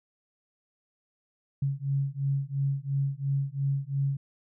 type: beating tone pair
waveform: sine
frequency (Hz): 137 / 139.9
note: C#3 / C#3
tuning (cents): -20 / +16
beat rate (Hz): 2.9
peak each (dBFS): -29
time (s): 1.62-4.17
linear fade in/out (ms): 5
effects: none